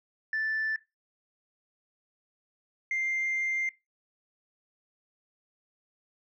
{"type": "tone pair in turn", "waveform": "sine", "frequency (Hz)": [1760, 2098], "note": ["A6", "C7"], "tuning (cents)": [0, 4], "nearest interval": "minor third", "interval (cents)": 304, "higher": "second", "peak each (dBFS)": -26, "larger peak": "neither", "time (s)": [[0.33, 0.76], [2.91, 3.69]], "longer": "second", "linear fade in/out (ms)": 2, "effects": ["noise-tail reverb RT60 0.2 s tail -18 dB re dry", "tanh soft clip ceiling -24 dBFS"]}